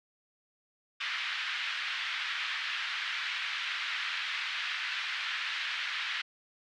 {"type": "band-pass noise", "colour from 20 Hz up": "pink", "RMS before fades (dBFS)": -35, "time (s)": [1, 6.22], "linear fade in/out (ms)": 10, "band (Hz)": [1500, 3700], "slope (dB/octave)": 24, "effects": []}